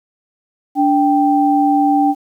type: tone pair together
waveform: sine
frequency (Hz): 290.5 / 784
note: D4 / G5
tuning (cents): -19 / 0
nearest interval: octave + perfect fourth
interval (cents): 1719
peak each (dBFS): -13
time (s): 0.75-2.15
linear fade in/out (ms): 50
effects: 8-bit